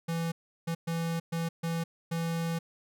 square tone bursts at uneven times, 166.3 Hz, E3, 16 cents sharp, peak -30 dBFS, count 6, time 0.08-0.32 / 0.67-0.75 / 0.87-1.2 / 1.32-1.49 / 1.63-1.84 / 2.11-2.59 s, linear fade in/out 10 ms, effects none

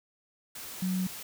sine tone in noise, 185 Hz, F#3, in tune, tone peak -27 dBFS, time 0.82-1.07 s, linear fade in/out 5 ms, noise white, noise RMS -42 dBFS, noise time 0.55-1.23 s, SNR +12 dB, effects none

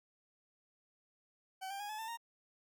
40% pulse tone with pitch steps, 761 / 791.9 / 824.1 / 857.7 / 892.5 / 928.8 Hz, F#5 / G5 / G#5 / A5 / A5 / A#5, +48 / +17 / -14 / -44 / +24 / -7 cents, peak -40 dBFS, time 1.61-2.174 s, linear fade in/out 20 ms, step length 94 ms, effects none

